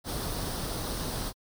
pink noise with comb filter, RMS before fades -33 dBFS, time 0.04-1.33 s, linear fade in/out 50 ms, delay 0.21 ms, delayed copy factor +0.55, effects MP3 96 kbps

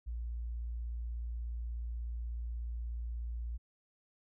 sine tone, 58.27 Hz, A#1, in tune, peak -36 dBFS, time 0.06-3.58 s, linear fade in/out 20 ms, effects none

